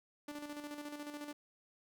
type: tone with tremolo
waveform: sawtooth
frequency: 293.7 Hz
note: D4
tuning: in tune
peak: -38 dBFS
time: 0.28-1.33 s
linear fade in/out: 5 ms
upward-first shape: square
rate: 14 Hz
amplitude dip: 50%
effects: none